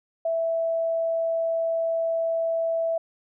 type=tone; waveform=sine; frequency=659.3 Hz; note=E5; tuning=in tune; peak=-22 dBFS; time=0.25-2.98 s; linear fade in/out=5 ms; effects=none